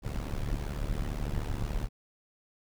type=noise with amplitude modulation; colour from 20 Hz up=brown; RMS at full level=-29 dBFS; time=0.02-1.89 s; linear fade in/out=50 ms; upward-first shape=sine; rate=73.1 Hz; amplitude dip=90%; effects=none